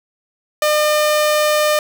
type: tone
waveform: sawtooth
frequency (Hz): 604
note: D5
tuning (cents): +48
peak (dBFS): -9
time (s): 0.62-1.79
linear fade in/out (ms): 2
effects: none